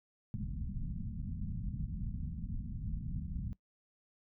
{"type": "low-pass noise", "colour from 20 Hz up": "pink", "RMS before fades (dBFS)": -39, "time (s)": [0.34, 3.53], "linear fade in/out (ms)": 0, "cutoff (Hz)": 220, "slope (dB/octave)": 48, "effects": ["noise-tail reverb RT60 0.1 s tail -20 dB re dry"]}